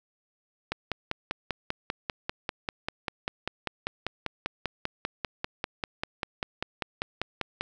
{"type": "click train", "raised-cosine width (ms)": 0.3, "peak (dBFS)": -13, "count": 36, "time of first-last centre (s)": [0.72, 7.61], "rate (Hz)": 5.08, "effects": []}